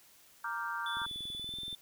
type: chord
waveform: sine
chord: G minor seventh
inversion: first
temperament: equal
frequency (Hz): 932.3 / 1174.7 / 1396.9 / 1568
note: Bb5 / D6 / F6 / G6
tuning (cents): 0 / 0 / 0 / 0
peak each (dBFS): -40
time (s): 0.44-1.06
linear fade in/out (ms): 5
type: tone with pitch glide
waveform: triangle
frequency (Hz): 3468 to 3555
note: A7 to A7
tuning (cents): -26 to +17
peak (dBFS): -37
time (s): 0.86-1.75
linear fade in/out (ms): 2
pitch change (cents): +43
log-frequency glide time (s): 1.36-1.58
type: click train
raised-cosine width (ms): 3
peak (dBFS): -39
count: 17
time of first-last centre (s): 0.97-1.728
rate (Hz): 21.1
effects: white hiss -61 dBFS RMS until 1.81 s